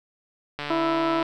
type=click train; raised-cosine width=0.3 ms; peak=-15 dBFS; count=94; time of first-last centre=0.59-1.227 s; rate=146 Hz
type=harmonic tone; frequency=329.6 Hz; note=E4; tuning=in tune; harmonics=1 / 2 / 3 / 4; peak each=-24 / -27 / -29 / -30 dBFS; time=0.7-1.23 s; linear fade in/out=5 ms
effects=none